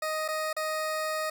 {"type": "tone with dropouts", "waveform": "20% pulse", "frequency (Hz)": 624, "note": "D#5", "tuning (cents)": 5, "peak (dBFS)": -24, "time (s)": [0.02, 1.3], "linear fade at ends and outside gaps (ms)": 5, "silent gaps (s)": [[0.28, 0.285], [0.53, 0.565]], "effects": []}